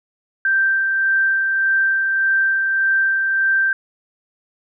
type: tone with tremolo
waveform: sine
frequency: 1568 Hz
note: G6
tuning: in tune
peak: -13 dBFS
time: 0.45-3.73 s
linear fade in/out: 2 ms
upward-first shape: sine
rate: 1.7 Hz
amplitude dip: 30%
effects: none